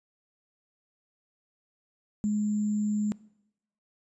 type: tone with sample-and-hold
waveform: sine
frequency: 210 Hz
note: G#3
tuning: 19 cents sharp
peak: -24 dBFS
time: 2.24-3.12 s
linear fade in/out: 0 ms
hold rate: 7350 Hz
effects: noise-tail reverb RT60 0.8 s tail -21 dB re dry + resampled to 22050 Hz

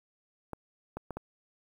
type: clicks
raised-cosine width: 1 ms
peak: -23 dBFS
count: 4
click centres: 0.533 / 0.97 / 1.107 / 1.17 s
effects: 9-bit

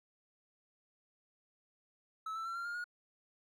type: tone with pitch steps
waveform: triangle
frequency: 1301 / 1327.6 / 1354.7 / 1382.3 / 1410.6 / 1439.4 Hz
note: E6 / E6 / E6 / F6 / F6 / F#6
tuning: -23 / +12 / +47 / -18 / +17 / -48 cents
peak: -36 dBFS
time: 2.26-2.842 s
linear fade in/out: 5 ms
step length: 97 ms
effects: none

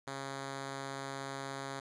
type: tone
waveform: 5% pulse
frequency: 136.6 Hz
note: C#3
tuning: 25 cents flat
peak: -28 dBFS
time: 0.07-1.8 s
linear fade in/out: 5 ms
effects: resampled to 22050 Hz + 10-bit

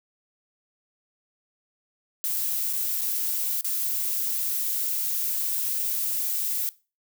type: noise with dropouts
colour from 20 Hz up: violet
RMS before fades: -27 dBFS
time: 2.24-6.69 s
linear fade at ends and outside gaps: 0 ms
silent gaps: 2.729-2.734 / 3.01-3.015 / 3.61-3.645 s
effects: noise-tail reverb RT60 0.3 s tail -19 dB re dry

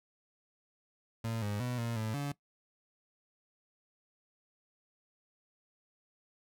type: tone with pitch steps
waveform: 30% pulse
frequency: 113.8 / 103.2 / 123.6 / 116.8 / 109.9 / 142.9 Hz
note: A#2 / G#2 / B2 / A#2 / A2 / D3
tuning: -41 / -10 / +2 / +4 / -2 / -47 cents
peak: -31 dBFS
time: 1.24-2.32 s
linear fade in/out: 5 ms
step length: 180 ms
effects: noise-tail reverb RT60 0.1 s tail -19 dB re dry

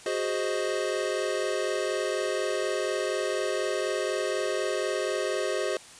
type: chord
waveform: square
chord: Ab dominant seventh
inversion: third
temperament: equal with one note detuned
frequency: 370 / 414.1 / 523.3 / 622.3 Hz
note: Gb4 / Ab4 / C5 / Eb5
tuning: 0 / -5 / 0 / 0 cents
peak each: -33 dBFS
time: 0.06-5.77 s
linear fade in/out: 2 ms
effects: white hiss -48 dBFS RMS until 5.99 s + resampled to 22050 Hz

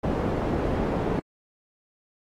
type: low-pass noise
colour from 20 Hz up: white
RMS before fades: -26 dBFS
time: 0.03-1.2 s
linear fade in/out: 10 ms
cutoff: 470 Hz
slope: 12 dB/octave
effects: AAC 48 kbps

